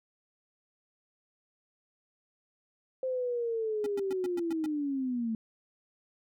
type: linear sweep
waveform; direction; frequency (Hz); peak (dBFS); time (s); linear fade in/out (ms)
sine; down; 523.3 to 219.1; -29; 3.03-5.35; 2
type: tone bursts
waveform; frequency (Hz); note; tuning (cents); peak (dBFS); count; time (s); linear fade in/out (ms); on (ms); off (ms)
square; 277.2; C#4; 0; -37; 7; 3.84-4.661; 2; 23; 110
effects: none